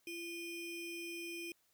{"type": "ring-modulated tone", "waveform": "square", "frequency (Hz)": 1400, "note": "F6", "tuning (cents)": 4, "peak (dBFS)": -40, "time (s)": [0.07, 1.52], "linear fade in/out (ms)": 2, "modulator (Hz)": 1060, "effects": ["white hiss -75 dBFS RMS until 1.73 s"]}